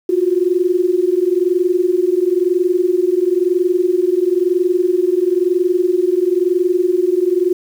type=tone pair together; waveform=sine; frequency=349.6 / 370.6 Hz; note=F4 / F#4; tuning=+2 / +3 cents; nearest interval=minor second; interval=101 cents; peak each=-15 dBFS; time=0.09-7.53 s; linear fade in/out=5 ms; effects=7-bit